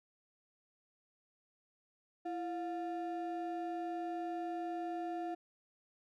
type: ring-modulated tone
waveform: triangle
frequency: 523.3 Hz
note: C5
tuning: in tune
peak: -32 dBFS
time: 2.25-5.35 s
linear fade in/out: 10 ms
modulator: 188 Hz
effects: none